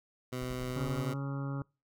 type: tone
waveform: 15% pulse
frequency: 126.6 Hz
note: B2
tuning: 43 cents sharp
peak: -29 dBFS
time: 0.32-1.14 s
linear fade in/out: 10 ms
type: noise with tremolo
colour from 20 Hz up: brown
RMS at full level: -45 dBFS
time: 0.41-1.02 s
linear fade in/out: 5 ms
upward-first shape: square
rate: 11 Hz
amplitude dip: 45%
type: harmonic tone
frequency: 138.59 Hz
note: C#3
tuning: in tune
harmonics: 1 / 2 / 3 / 4 / 6 / 7 / 8 / 9 / 10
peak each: -34 / -40 / -50 / -48 / -52 / -56 / -52 / -50 / -52 dBFS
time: 0.76-1.62 s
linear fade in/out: 2 ms
effects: noise-tail reverb RT60 0.3 s tail -25 dB re dry